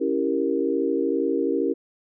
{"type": "chord", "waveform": "sine", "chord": "C# diminished seventh", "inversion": "none", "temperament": "equal", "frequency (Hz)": [277.2, 329.6, 392, 466.2], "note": ["C#4", "E4", "G4", "Bb4"], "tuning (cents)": [0, 0, 0, 0], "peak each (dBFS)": -26, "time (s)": [0, 1.74], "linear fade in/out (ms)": 20, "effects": []}